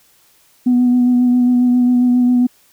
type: tone with vibrato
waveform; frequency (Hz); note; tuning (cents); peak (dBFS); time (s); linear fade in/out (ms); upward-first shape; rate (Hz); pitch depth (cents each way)
sine; 246.9; B3; 0; -8; 0.66-2.47; 10; sine; 7.4; 18
effects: tanh soft clip ceiling -6 dBFS + white hiss -53 dBFS RMS until 2.72 s